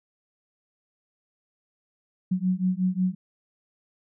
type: beating tone pair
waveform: sine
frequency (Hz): 181.7 / 187.2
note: F#3 / F#3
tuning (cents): -31 / +20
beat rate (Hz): 5.5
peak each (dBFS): -25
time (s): 2.31-3.15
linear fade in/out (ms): 10
effects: none

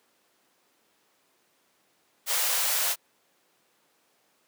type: high-pass noise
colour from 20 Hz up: white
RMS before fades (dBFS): -26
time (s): 2.26-2.96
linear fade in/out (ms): 50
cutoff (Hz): 460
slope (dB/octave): 96
effects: pink hiss -67 dBFS RMS until 4.47 s + high-pass 300 Hz 12 dB/octave

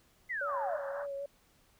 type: exponential sweep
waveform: sine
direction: down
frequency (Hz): 2093 to 560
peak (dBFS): -33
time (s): 0.29-0.79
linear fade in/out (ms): 20
type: tone with vibrato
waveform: sine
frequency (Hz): 563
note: C#5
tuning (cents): +27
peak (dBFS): -36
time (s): 0.41-1.26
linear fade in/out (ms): 5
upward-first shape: sine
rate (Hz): 3.7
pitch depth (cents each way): 31
type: band-pass noise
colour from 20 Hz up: white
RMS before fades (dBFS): -44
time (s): 0.45-1.07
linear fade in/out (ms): 50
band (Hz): 550 to 1700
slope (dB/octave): 96
effects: pink hiss -67 dBFS RMS until 1.79 s

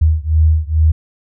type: beating tone pair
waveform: sine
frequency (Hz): 77.78 / 80.08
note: D#2 / E2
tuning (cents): 0 / -50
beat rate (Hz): 2.3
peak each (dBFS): -12 / -13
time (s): 0.01-0.92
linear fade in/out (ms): 10
effects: none

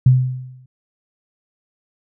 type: tone with exponential decay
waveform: sine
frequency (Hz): 128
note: C3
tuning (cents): -38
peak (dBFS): -5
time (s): 0.06-0.66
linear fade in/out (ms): 5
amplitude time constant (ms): 130
effects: none

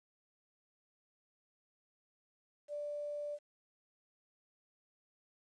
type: tone with quantisation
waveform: sine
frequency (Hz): 587.3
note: D5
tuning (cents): 0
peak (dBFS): -38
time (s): 2.68-3.39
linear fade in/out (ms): 50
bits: 11
effects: resampled to 22050 Hz

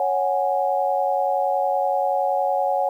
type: chord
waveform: sine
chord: C# suspended fourth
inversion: none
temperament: equal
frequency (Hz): 554.4 / 740 / 830.6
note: C#5 / F#5 / G#5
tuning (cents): 0 / 0 / 0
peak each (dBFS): -23 / -22 / -24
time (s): 0-2.89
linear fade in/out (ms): 2
effects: 9-bit

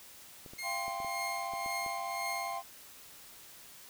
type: clicks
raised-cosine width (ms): 2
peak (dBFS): -36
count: 8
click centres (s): 0.462 / 0.535 / 0.881 / 1.002 / 1.047 / 1.536 / 1.661 / 1.863
type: tone with tremolo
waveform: sawtooth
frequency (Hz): 2135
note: C7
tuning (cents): +34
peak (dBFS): -32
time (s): 0.58-2.58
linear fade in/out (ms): 10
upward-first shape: triangle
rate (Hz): 1.9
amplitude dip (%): 80
type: chord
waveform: triangle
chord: F suspended second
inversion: none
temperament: equal with one note detuned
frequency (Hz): 687.3 / 784 / 1046.5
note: F5 / G5 / C6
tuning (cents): -28 / 0 / 0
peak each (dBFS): -38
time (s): 0.62-2.63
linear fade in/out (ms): 50
effects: white hiss -53 dBFS RMS until 3.89 s

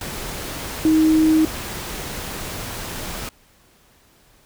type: tone in noise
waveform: sine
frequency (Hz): 315.1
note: D#4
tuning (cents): +22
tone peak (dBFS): -12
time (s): 0.85-1.45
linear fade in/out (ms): 2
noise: pink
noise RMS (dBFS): -30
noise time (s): 0.01-3.29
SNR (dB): +15
effects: pink hiss -55 dBFS RMS until 4.45 s

